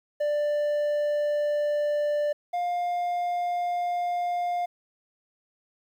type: tone pair in turn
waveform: triangle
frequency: 590 / 705.7 Hz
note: D5 / F5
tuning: +8 / +18 cents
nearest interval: minor third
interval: 310 cents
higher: second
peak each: -21 / -23 dBFS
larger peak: first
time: 0.2-2.33 / 2.53-4.66 s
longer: neither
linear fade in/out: 10 ms
effects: 10-bit